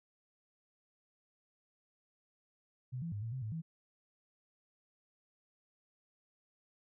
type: tone with pitch steps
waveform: sine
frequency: 126.4 / 167.5 / 102.9 / 113.7 / 130.7 / 108.7 / 162.7 Hz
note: B2 / E3 / G#2 / A#2 / C3 / A2 / E3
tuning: +41 / +28 / -16 / -43 / -1 / -21 / -22 cents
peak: -37 dBFS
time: 2.92-3.62 s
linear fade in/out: 20 ms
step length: 100 ms
effects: none